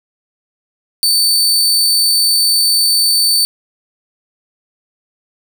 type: tone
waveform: sawtooth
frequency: 4544 Hz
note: C#8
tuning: 42 cents sharp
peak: -7 dBFS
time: 1.03-3.45 s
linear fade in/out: 0 ms
effects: 8-bit